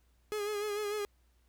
45% pulse tone with vibrato, 416.7 Hz, G#4, 6 cents sharp, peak -33 dBFS, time 0.32-1.05 s, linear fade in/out 0 ms, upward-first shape sine, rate 6.7 Hz, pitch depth 42 cents each way, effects added 60 Hz sine -66 dBFS peak until 1.48 s + pink hiss -75 dBFS RMS until 1.48 s

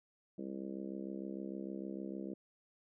harmonic tone, 66.6 Hz, C2, 31 cents sharp, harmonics 3 / 4 / 5 / 6 / 7 / 8 / 9, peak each -44 / -48 / -45 / -52 / -52 / -54 / -56 dBFS, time 0.38-2.34 s, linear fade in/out 5 ms, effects none

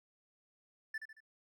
triangle tone with echo, 1760 Hz, A6, in tune, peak -35 dBFS, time 0.94-0.98 s, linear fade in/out 5 ms, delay 75 ms, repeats 3, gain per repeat -7 dB, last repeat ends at 1.205 s, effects none

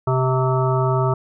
harmonic tone with a mistuned harmonic, 130.1 Hz, C3, 9 cents flat, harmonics 1 / 3 / 5 / 7 / 9 / 10, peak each -18 / -23 / -25 / -26 / -28 / -28 dBFS, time 0.07-1.14 s, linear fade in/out 5 ms, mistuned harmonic 9, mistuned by -31 cents, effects none

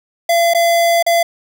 square tone with dropouts, 680 Hz, F5, 46 cents flat, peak -11 dBFS, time 0.29-1.23 s, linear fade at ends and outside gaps 5 ms, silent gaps 0.537-0.547 / 1.027-1.064 s, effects none

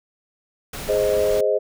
pink noise, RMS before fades -32 dBFS, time 0.73-1.41 s, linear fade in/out 5 ms
sine chord, Ab major, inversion none, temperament equal, 415.3 / 523.3 / 622.3 Hz, Ab4 / C5 / Eb5, 0 / 0 / 0 cents, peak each -21 dBFS, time 0.88-1.59 s, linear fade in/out 20 ms
effects none

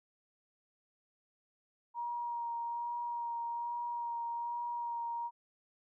sine tone with vibrato, 945 Hz, A#5, 23 cents sharp, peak -35 dBFS, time 1.94-5.31 s, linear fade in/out 50 ms, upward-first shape sine, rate 1.2 Hz, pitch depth 15 cents each way, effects none

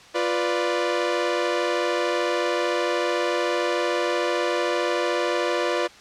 sawtooth chord, B diminished, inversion second, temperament equal, 349.2 / 493.9 / 587.3 Hz, F4 / B4 / D5, 0 / 0 / 0 cents, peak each -22 dBFS, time 0.14-5.88 s, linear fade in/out 20 ms, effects white hiss -47 dBFS RMS until 6 s + low-pass 5000 Hz 12 dB/octave

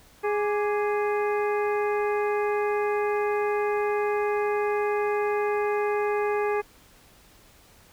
harmonic tone with a mistuned harmonic, 415.3 Hz, G#4, in tune, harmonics 1 / 2 / 3 / 4 / 5 / 6, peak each -24 / -30 / -34 / -36 / -38 / -40 dBFS, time 0.23-6.62 s, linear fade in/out 20 ms, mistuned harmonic 3, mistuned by -100 cents, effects pink hiss -55 dBFS RMS until 7.92 s

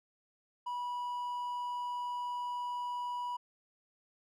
triangle tone, 977 Hz, B5, 19 cents flat, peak -33 dBFS, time 0.66-3.37 s, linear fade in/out 10 ms, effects none

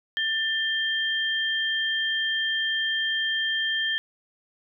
sine tone pair together, 1779 / 3175 Hz, A6 / G7, +19 / +21 cents, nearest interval minor seventh, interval 1002 cents, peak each -26 dBFS, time 0.17-3.98 s, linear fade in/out 0 ms, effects none

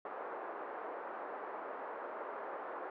pink band-pass noise, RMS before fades -44 dBFS, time 0.05-2.9 s, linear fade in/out 2 ms, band 410 to 1400 Hz, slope 24 dB/octave, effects none

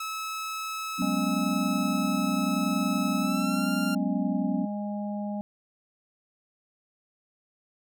sawtooth tone with pitch glide, 1297 to 1390.1 Hz, E6 to F6, -28 to -8 cents, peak -28 dBFS, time 0-3.95 s, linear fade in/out 5 ms, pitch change +120 cents, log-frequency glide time 3.18-3.69 s
sine chord, F# suspended fourth, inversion none, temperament just, 185 / 246.7 / 277.5 Hz, F#3 / B3 / C#4, 0 / -2 / +2 cents, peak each -30 dBFS, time 0.98-4.66 s, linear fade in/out 20 ms
harmonic tone, 205.8 Hz, G#3, 16 cents flat, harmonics 1 / 3 / 4, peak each -30 / -38 / -40 dBFS, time 1.02-5.41 s, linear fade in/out 0 ms
effects none

